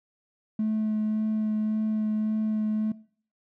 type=tone with vibrato; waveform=triangle; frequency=215.9 Hz; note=A3; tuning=33 cents flat; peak=-20 dBFS; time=0.59-2.92 s; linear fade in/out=5 ms; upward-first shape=sine; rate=1.8 Hz; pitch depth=10 cents each way; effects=noise-tail reverb RT60 0.5 s tail -23 dB re dry + tanh soft clip ceiling -20 dBFS